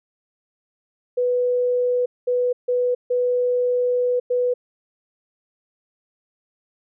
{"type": "tone bursts at uneven times", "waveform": "sine", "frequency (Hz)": 493.9, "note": "B4", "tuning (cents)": 0, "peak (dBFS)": -17, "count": 5, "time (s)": [[1.17, 2.06], [2.27, 2.53], [2.68, 2.95], [3.1, 4.2], [4.3, 4.54]], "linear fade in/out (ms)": 10, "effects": []}